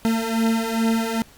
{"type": "beating tone pair", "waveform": "40% pulse", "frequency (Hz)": [224.4, 226.8], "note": ["A3", "A#3"], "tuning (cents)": [34, -47], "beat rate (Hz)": 2.4, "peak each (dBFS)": [-23, -20], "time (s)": [0.05, 1.22], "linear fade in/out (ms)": 0, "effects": ["pink hiss -50 dBFS RMS until 1.37 s", "Opus 48 kbps"]}